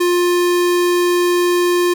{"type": "tone", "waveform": "square", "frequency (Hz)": 352.8, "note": "F4", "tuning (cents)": 18, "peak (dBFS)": -13, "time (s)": [0, 1.94], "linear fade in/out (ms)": 10, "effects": []}